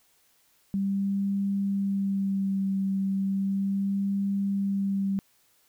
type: tone with vibrato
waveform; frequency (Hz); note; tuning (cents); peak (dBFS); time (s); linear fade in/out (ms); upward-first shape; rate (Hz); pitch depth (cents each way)
sine; 196; G3; 0; -24; 0.74-5.19; 0; sine; 0.35; 19
effects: white hiss -65 dBFS RMS until 5.68 s